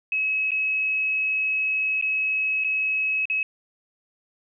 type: tone with dropouts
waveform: sine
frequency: 2567 Hz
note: E7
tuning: 47 cents flat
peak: -21 dBFS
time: 0.12-3.43 s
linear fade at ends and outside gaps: 2 ms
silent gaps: 0.508-0.517 / 2.013-2.024 / 2.639-2.645 / 3.255-3.299 s
effects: none